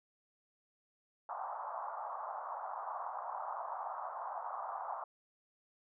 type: band-pass noise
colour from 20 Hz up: pink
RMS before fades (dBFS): -42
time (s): 1.29-5.04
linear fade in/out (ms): 2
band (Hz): 680 to 1200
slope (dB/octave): 48
effects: none